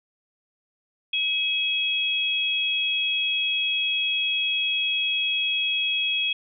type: tone pair together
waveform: sine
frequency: 2550 / 3310 Hz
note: D#7 / G#7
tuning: +42 / -6 cents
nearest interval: perfect fourth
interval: 452 cents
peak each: -25 / -24 dBFS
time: 1.13-6.33 s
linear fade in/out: 5 ms
effects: none